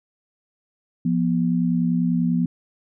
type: tone pair together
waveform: sine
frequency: 172.92 / 243.1 Hz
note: F3 / B3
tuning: -17 / -27 cents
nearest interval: tritone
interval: 590 cents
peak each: -20 / -21 dBFS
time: 1.05-2.46 s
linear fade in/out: 5 ms
effects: none